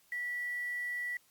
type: tone with quantisation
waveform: sine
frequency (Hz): 1950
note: B6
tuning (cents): -23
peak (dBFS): -34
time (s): 0.12-1.17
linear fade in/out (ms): 2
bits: 9
effects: white hiss -67 dBFS RMS until 1.3 s + Opus 48 kbps